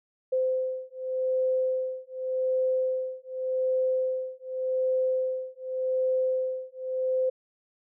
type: beating tone pair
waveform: sine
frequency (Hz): 516 / 516.86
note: C5 / C5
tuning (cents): -24 / -21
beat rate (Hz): 0.86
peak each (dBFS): -28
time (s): 0.32-7.3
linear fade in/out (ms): 10
effects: none